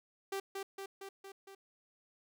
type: tone with echo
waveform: sawtooth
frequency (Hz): 390.8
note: G4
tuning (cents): -5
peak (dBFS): -32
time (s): 0.32-0.4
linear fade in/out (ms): 5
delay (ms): 230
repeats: 5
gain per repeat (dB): -3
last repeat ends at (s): 1.55
effects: none